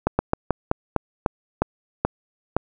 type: slowing click train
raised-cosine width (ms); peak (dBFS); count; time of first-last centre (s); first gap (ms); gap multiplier
1; -4; 10; 0.07-2.566; 120; 1.2
effects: none